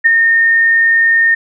sine tone with ADSR envelope, 1830 Hz, A#6, 32 cents flat, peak -3 dBFS, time 0.04-1.35 s, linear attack 21 ms, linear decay 16 ms, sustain -4 dB, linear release 9 ms, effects none

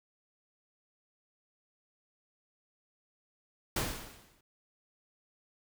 pink noise with exponential decay, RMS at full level -30 dBFS, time 3.76-4.41 s, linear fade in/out 5 ms, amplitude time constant 140 ms, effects none

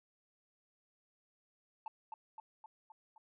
sine tone with echo, 880 Hz, A5, in tune, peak -37 dBFS, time 1.86-1.88 s, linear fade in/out 2 ms, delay 260 ms, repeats 5, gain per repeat -4 dB, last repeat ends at 3.18 s, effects tanh soft clip ceiling -39 dBFS

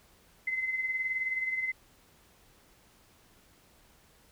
sine tone with tremolo, 2052 Hz, C7, 34 cents flat, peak -27 dBFS, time 0.47-1.72 s, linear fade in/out 5 ms, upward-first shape sine, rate 19 Hz, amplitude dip 55%, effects pink hiss -62 dBFS RMS until 4.31 s

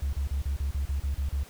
sine tone bursts, 69.3 Hz, C#2, in tune, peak -24 dBFS, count 10, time 0.02-1.435 s, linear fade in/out 5 ms, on 110 ms, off 35 ms, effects tanh soft clip ceiling -23 dBFS + pink hiss -50 dBFS RMS until 1.49 s

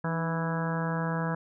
harmonic tone with a mistuned harmonic, 164.81 Hz, E3, in tune, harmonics 1 / 2 / 3 / 4 / 5 / 6 / 7 / 8 / 9 / 10, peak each -29 / -41 / -37 / -39 / -42 / -37 / -45 / -40 / -43 / -39 dBFS, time 0.04-1.35 s, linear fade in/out 5 ms, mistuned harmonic 2, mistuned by -84 cents, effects none

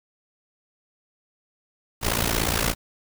pink noise with amplitude modulation, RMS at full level -20 dBFS, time 2.01-2.75 s, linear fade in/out 50 ms, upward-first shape sine, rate 57 Hz, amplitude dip 85%, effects none

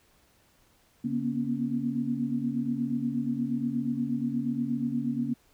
sine tone cluster, 140.1 / 236.7 / 245.1 / 277.8 Hz, C#3 / A#3 / B3 / C#4, +19 / +27 / -13 / +4 cents, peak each -37 / -29 / -33 / -34 dBFS, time 1.04-5.34 s, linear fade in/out 10 ms, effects pink hiss -64 dBFS RMS until 5.53 s

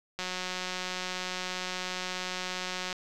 click train, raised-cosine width 0.2 ms, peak -17 dBFS, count 502, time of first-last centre 0.19-2.928 s, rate 183 Hz, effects none

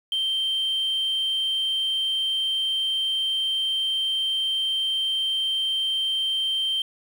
sine tone, 3136 Hz, G7, in tune, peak -20 dBFS, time 0.12-6.82 s, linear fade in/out 2 ms, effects tanh soft clip ceiling -20 dBFS + 8-bit

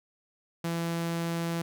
sawtooth tone, 167.9 Hz, E3, 32 cents sharp, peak -25 dBFS, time 0.64-1.62 s, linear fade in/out 5 ms, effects none

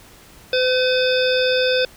harmonic tone, 509 Hz, C5, 48 cents flat, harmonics 1 / 3 / 5 / 7 / 9 / 10, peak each -17 / -24 / -26 / -24 / -31 / -27 dBFS, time 0.53-1.85 s, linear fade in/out 2 ms, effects pink hiss -46 dBFS RMS until 1.96 s

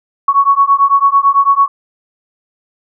sine beating tone pair, 1108.7 / 1117.7 Hz, C#6 / C#6, 0 / +14 cents, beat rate 9 Hz, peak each -10 dBFS, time 0.28-1.68 s, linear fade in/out 5 ms, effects none

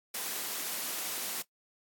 white high-pass noise, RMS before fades -36 dBFS, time 0.14-1.42 s, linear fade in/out 5 ms, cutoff 180 Hz, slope 24 dB/octave, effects noise-tail reverb RT60 0.1 s tail -20 dB re dry + AAC 64 kbps

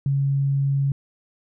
sine tone, 138.59 Hz, C#3, in tune, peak -18 dBFS, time 0.06-0.92 s, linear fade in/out 2 ms, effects none

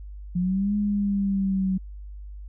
sine linear two-way sweep, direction up then down, 174.61 to 207.7 to 187.2 Hz, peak -21 dBFS, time 0.35-1.78 s, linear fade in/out 10 ms, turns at 0.75 s, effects added 50 Hz sine -36 dBFS peak until 2.48 s

